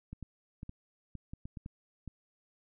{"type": "clicks", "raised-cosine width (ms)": 5, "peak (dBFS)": -30, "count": 10, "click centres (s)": [0.13, 0.227, 0.631, 0.694, 1.153, 1.335, 1.455, 1.572, 1.661, 2.077], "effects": []}